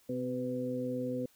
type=harmonic tone with a mistuned harmonic; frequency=127.2 Hz; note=C3; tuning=48 cents flat; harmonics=1 / 2 / 3 / 4; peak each=-42 / -35 / -45 / -36 dBFS; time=0.09-1.26 s; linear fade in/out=5 ms; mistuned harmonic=4; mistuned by=-27 cents; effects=white hiss -66 dBFS RMS until 1.35 s